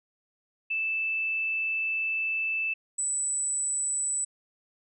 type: tone pair in turn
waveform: sine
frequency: 2637 / 7955 Hz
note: E7 / B8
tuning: 0 / +12 cents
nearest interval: octave + perfect fifth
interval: 1912 cents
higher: second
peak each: -26 dBFS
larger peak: neither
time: 0.7-2.74 / 2.98-4.25 s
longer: first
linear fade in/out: 10 ms
effects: none